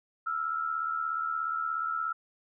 sine tone pair together, 1318.5 / 1395.4 Hz, E6 / F6, 0 / -2 cents, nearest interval minor second, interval 98 cents, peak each -30 / -35 dBFS, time 0.26-2.13 s, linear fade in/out 10 ms, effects none

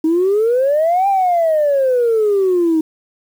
sine exponential two-way sweep, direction up then down, 311.1 to 803 to 311.1 Hz, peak -10 dBFS, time 0.04-2.81 s, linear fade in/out 5 ms, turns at 1.08 s, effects tanh soft clip ceiling -8 dBFS + 7-bit

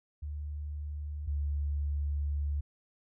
sine tone pair in turn, 74 / 72.48 Hz, D2 / D2, +14 / -22 cents, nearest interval unison, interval 36 cents, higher first, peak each -35 / -29 dBFS, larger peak second, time 0.22-1.27 / 1.27-2.61 s, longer second, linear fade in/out 10 ms, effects none

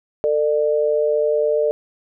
sine tone pair together, 448.2 / 598 Hz, A4 / D5, +32 / +31 cents, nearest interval perfect fourth, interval 499 cents, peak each -18 dBFS, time 0.24-1.71 s, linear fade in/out 0 ms, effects none

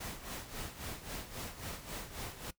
pink noise with tremolo, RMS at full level -41 dBFS, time 0-2.51 s, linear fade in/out 10 ms, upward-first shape sine, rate 3.7 Hz, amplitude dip 70%, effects noise-tail reverb RT60 0.1 s tail -18 dB re dry

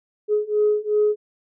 sine beating tone pair, 419.5 / 422.2 Hz, G#4 / G#4, +17 / +29 cents, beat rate 2.7 Hz, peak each -20 / -19 dBFS, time 0.28-1.16 s, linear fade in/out 50 ms, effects tanh soft clip ceiling -10 dBFS

